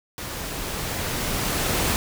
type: noise with level ramp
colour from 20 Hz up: pink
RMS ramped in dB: -33 to -22 dBFS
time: 0.18-1.96 s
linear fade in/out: 0 ms
effects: none